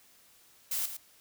blue noise with echo, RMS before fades -32 dBFS, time 0.71-0.86 s, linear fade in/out 5 ms, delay 110 ms, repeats 1, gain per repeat -9 dB, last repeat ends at 0.97 s, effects white hiss -61 dBFS RMS until 1.2 s

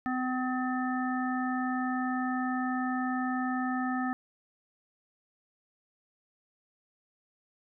harmonic tone, 254.7 Hz, C4, 46 cents flat, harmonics 1 / 3 / 5 / 7, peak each -30 / -35 / -37 / -38 dBFS, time 0.06-4.13 s, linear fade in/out 0 ms, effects none

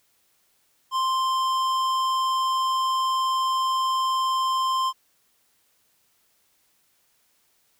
sine tone with tanh clipping, 1046.5 Hz, C6, in tune, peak -23 dBFS, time 0.91-4.93 s, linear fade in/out 50 ms, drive 15 dB, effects white hiss -66 dBFS RMS until 7.79 s

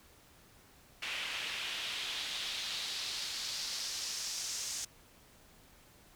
pink noise with band-pass filter sweep, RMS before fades -39 dBFS, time 1.02-4.85 s, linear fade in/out 5 ms, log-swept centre 2600 to 6400 Hz, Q 2.2, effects pink hiss -61 dBFS RMS until 6.15 s

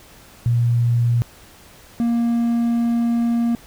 sine / triangle tone pair in turn, 118.9 / 234.5 Hz, A#2 / A#3, +35 / +11 cents, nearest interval octave, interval 1176 cents, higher second, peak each -14 dBFS, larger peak neither, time 0.46-1.22 / 2-3.55 s, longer second, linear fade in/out 0 ms, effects pink hiss -46 dBFS RMS until 3.66 s

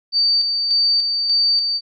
sine tone with tremolo, 4607 Hz, D8, 34 cents flat, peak -13 dBFS, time 0.12-1.81 s, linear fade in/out 50 ms, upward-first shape square, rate 1.7 Hz, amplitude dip 40%, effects none

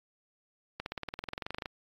accelerating click train, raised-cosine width 0.3 ms, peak -20 dBFS, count 19, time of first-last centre 0.8-1.658 s, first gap 61 ms, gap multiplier 0.97, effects AAC 32 kbps

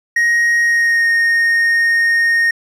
triangle tone with pitch glide, 1878 to 1851.1 Hz, A#6 to A#6, +12 to -13 cents, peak -9 dBFS, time 0.16-2.51 s, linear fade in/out 5 ms, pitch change -25 cents, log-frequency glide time 0.61-1.09 s, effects resampled to 32000 Hz

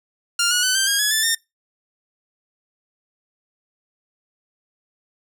10% pulse tone with pitch steps, 1400 / 1453.6 / 1509.2 / 1566.9 / 1626.9 / 1689.1 / 1753.7 / 1820.8 Hz, F6 / F#6 / F#6 / G6 / G#6 / G#6 / A6 / A#6, +4 / -31 / +34 / -1 / -36 / +29 / -6 / -41 cents, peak -8 dBFS, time 0.39-1.35 s, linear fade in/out 5 ms, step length 120 ms, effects noise-tail reverb RT60 0.2 s tail -22 dB re dry

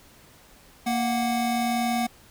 square tone pair together, 233.1 / 740 Hz, A#3 / F#5, 0 / 0 cents, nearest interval octave + minor sixth, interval 2000 cents, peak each -26 / -27 dBFS, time 0.86-2.07 s, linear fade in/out 10 ms, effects pink hiss -53 dBFS RMS until 2.3 s

